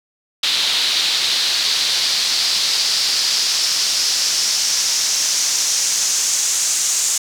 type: noise with band-pass filter sweep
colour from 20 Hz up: pink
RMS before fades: -18 dBFS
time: 0.43-7.18 s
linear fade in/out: 5 ms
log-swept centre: 3800 to 6900 Hz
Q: 3.1
effects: none